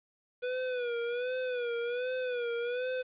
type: tone with vibrato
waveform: square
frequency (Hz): 490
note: B4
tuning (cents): -14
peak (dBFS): -32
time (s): 0.42-3.03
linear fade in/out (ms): 20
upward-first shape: sine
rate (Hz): 1.3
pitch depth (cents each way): 77
effects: resampled to 8000 Hz + 10-bit